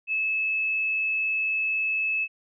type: tone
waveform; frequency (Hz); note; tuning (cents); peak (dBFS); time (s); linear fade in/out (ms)
sine; 2602; E7; -23; -23; 0.07-2.28; 50
effects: none